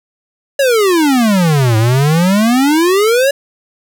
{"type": "exponential two-way sweep", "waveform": "square", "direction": "down then up", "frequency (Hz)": [571, 107.6, 571], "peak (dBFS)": -9, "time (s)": [0.59, 3.31], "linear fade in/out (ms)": 5, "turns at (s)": 1.77, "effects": []}